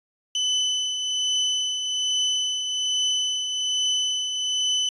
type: tone with tremolo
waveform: 35% pulse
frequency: 3012 Hz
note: F#7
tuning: 30 cents sharp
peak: -18 dBFS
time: 0.35-4.89 s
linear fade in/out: 2 ms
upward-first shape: triangle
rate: 1.2 Hz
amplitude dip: 50%
effects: resampled to 24000 Hz